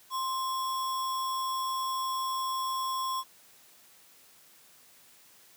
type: tone with sample-and-hold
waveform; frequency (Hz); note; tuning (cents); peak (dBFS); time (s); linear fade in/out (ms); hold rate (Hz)
sine; 1049; C6; +4; -29; 0.1-3.24; 50; 4410
effects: white hiss -58 dBFS RMS until 5.56 s + high-pass 100 Hz 12 dB/octave